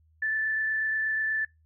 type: tone with frequency modulation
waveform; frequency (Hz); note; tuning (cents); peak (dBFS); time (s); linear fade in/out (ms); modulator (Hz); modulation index
sine; 1754; A6; -6; -25; 0.22-1.45; 5; 28.3; 0.66
effects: noise-tail reverb RT60 0.2 s tail -23 dB re dry + added 79 Hz sine -60 dBFS peak until 1.65 s